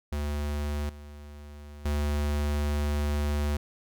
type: tone with level steps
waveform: square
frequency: 73.42 Hz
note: D2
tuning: in tune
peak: -29 / -43 / -26 dBFS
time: 0.12-3.57 s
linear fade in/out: 5 ms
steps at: 0.89 / 1.85 s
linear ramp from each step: 5 ms
effects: none